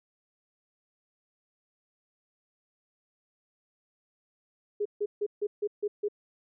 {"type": "tone bursts", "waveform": "sine", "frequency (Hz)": 413.9, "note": "G#4", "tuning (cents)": -6, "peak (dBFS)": -26, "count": 7, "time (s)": [4.8, 6.085], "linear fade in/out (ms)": 10, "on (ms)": 55, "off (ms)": 150, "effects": []}